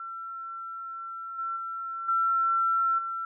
sine tone with level steps, 1349 Hz, E6, 40 cents sharp, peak -35 / -29 / -32 / -22 / -30 dBFS, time 0-3.25 s, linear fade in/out 2 ms, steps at 1.38 / 1.56 / 2.08 / 2.98 s, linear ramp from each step 10 ms, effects none

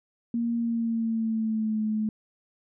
sine tone with pitch glide, 233.9 to 215.7 Hz, A#3 to A3, +6 to -34 cents, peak -24 dBFS, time 0.34-2.09 s, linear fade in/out 2 ms, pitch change -140 cents, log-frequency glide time 0.56-1.81 s, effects none

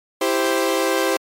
sawtooth chord, C major, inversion first, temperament equal, 329.6 / 392 / 523.3 Hz, E4 / G4 / C5, 0 / 0 / 0 cents, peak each -19 / -18 / -17 dBFS, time 0.21-1.17 s, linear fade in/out 5 ms, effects MP3 64 kbps

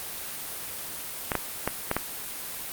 clicks, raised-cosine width 0.5 ms, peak -9 dBFS, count 5, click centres 1.318 / 1.353 / 1.676 / 1.914 / 1.966 s, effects white hiss -36 dBFS RMS until 2.72 s + Opus 32 kbps

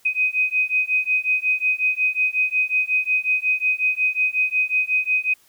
sine beating tone pair, 2508 / 2513.5 Hz, D#7 / D#7, +13 / +17 cents, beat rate 5.5 Hz, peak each -21 dBFS, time 0.05-5.34 s, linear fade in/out 10 ms, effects white hiss -57 dBFS RMS until 5.48 s

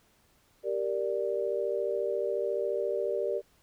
sine chord, G minor, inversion none, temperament equal, 392 / 466.2 / 587.3 Hz, G4 / Bb4 / D5, 0 / 0 / 0 cents, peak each -32 dBFS, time 0.63-3.42 s, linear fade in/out 50 ms, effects pink hiss -66 dBFS RMS until 3.62 s

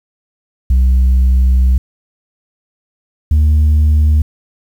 sine tone pair in turn, 63.8 / 75.87 Hz, C2 / D#2, -43 / -43 cents, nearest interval minor third, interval 300 cents, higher second, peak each -4 dBFS, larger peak neither, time 0.7-1.78 / 3.31-4.22 s, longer first, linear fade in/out 5 ms, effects tanh soft clip ceiling -6 dBFS + 7-bit

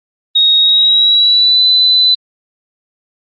sine tone with pitch glide, 3759 to 4006 Hz, A#7 to B7, +14 to +24 cents, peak -6 dBFS, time 0.35-2.15 s, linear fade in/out 10 ms, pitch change +110 cents, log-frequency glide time 0.58-1.63 s, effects Opus 32 kbps

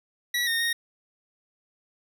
25% pulse tone with pitch steps, 1936 / 1841 / 1860 Hz, B6 / A#6 / A#6, -35 / -22 / -4 cents, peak -20 dBFS, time 0.34-0.73 s, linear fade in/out 5 ms, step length 130 ms, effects none

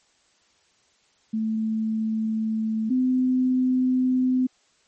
sine tone pair in turn, 220 / 255.4 Hz, A3 / C4, 0 / -42 cents, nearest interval minor third, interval 258 cents, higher second, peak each -22 / -18 dBFS, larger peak second, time 1.33-2.9 / 2.9-4.47 s, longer neither, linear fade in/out 10 ms, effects white hiss -63 dBFS RMS until 4.87 s + MP3 32 kbps

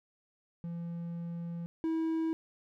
triangle tone pair in turn, 170 / 323.6 Hz, F3 / E4, -46 / -32 cents, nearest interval major seventh, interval 1114 cents, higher second, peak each -34 / -27 dBFS, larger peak second, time 0.64-1.66 / 1.84-2.33 s, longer first, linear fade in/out 0 ms, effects none

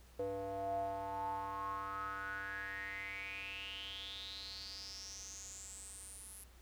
square tone with band-pass filter sweep, 98 Hz, G2, in tune, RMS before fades -44 dBFS, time 0.19-6.44 s, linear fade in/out 5 ms, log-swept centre 520 to 11000 Hz, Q 8.7, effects added 60 Hz sine -59 dBFS peak until 6.61 s + pink hiss -65 dBFS RMS until 6.61 s

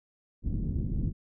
pink low-pass noise, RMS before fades -30 dBFS, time 0.42-1.13 s, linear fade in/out 50 ms, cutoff 260 Hz, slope 24 dB/octave, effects none

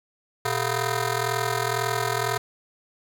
10% pulse ring-modulated tone, 280 Hz, C#4, 18 cents sharp, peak -12 dBFS, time 0.45-2.38 s, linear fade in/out 5 ms, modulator 161 Hz, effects none

